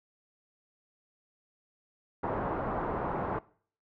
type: low-pass noise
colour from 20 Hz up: white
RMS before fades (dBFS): -33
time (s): 2.23-3.39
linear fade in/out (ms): 5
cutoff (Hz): 1100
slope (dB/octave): 24
effects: noise-tail reverb RT60 0.5 s tail -21 dB re dry